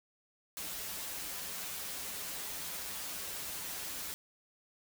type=noise with comb filter; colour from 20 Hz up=white; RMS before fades=-41 dBFS; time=0.57-4.14 s; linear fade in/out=0 ms; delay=8.5 ms; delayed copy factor=-0.7; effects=none